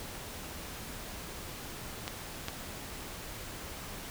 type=clicks; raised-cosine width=0.2 ms; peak=-17 dBFS; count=2; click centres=2.079 / 2.484 s; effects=pink hiss -43 dBFS RMS until 4.1 s